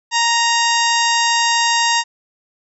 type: harmonic tone with a mistuned harmonic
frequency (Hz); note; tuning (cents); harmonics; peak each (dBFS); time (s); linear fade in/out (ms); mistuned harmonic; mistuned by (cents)
932.3; A#5; 0; 1 / 2 / 3 / 4 / 5 / 6 / 7 / 8; -17 / -20 / -22 / -23 / -24 / -25 / -25 / -26; 0.11-2.04; 50; 5; +44
effects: none